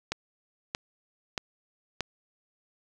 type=click train; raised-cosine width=0.2 ms; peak=-12 dBFS; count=4; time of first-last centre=0.12-2.007 s; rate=1.59 Hz; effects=none